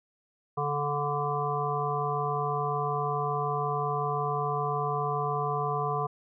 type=harmonic tone with a mistuned harmonic; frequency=145.5 Hz; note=D3; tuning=16 cents flat; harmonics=1 / 3 / 5 / 7 / 8; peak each=-33 / -33 / -33 / -33 / -33 dBFS; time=0.57-6.07 s; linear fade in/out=10 ms; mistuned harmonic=1; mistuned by=-20 cents; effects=none